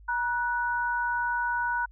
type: tone pair together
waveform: sine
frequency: 953.3 / 1480 Hz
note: A#5 / F#6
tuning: +39 / 0 cents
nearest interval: minor sixth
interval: 761 cents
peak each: -28 dBFS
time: 0.08-1.86 s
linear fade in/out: 10 ms
effects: added 51 Hz sine -48 dBFS peak until 1.91 s